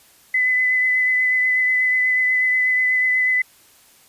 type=tone with vibrato; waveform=sine; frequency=2013 Hz; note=B6; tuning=33 cents sharp; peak=-15 dBFS; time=0.34-3.42 s; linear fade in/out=5 ms; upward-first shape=triangle; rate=8.2 Hz; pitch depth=17 cents each way; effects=white hiss -52 dBFS RMS until 4.08 s + resampled to 32000 Hz